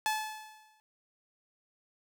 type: tone with exponential decay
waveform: sawtooth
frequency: 864 Hz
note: A5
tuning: 32 cents flat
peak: -23 dBFS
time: 0.06-0.8 s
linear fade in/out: 0 ms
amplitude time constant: 160 ms
effects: none